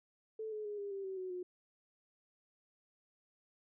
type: tone with pitch steps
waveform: sine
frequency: 438.5 / 426.5 / 414.8 / 403.5 / 392.5 / 381.7 / 371.3 / 361.1 Hz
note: A4 / G#4 / G#4 / G#4 / G4 / G4 / F#4 / F#4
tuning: -6 / +46 / -2 / -50 / +2 / -46 / +6 / -42 cents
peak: -39 dBFS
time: 0.39-1.43 s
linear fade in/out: 5 ms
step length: 130 ms
effects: none